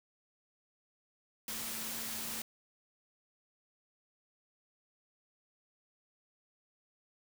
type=tone in noise; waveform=sine; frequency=224.2 Hz; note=A3; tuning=33 cents sharp; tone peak=-51 dBFS; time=1.48-2.42 s; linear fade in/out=2 ms; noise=white; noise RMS=-40 dBFS; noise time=1.48-2.42 s; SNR=-14 dB; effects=none